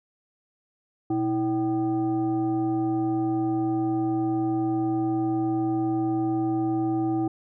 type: tone with frequency modulation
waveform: sine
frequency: 324.1 Hz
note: E4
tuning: 29 cents flat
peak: -22 dBFS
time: 1.1-7.28 s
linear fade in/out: 5 ms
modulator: 446 Hz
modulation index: 0.66
effects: none